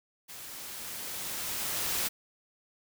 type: noise with level ramp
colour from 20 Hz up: white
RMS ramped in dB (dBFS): -45 to -30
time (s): 0.28-2.09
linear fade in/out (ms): 20
effects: none